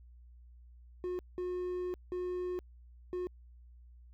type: tone bursts at uneven times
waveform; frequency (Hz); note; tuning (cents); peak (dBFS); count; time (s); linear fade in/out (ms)
triangle; 361; F#4; -43; -32; 4; 1.04-1.19 / 1.38-1.94 / 2.12-2.59 / 3.13-3.27; 0
effects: added 60 Hz sine -53 dBFS peak until 4.13 s